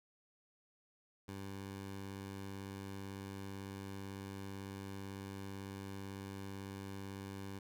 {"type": "tone", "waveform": "15% pulse", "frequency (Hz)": 98, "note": "G2", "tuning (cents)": 0, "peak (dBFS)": -38, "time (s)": [1.28, 7.59], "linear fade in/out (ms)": 5, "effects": []}